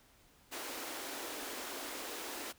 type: high-pass noise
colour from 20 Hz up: pink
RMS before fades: -43 dBFS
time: 0.51-2.53 s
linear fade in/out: 20 ms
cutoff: 260 Hz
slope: 48 dB/octave
effects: pink hiss -65 dBFS RMS until 2.58 s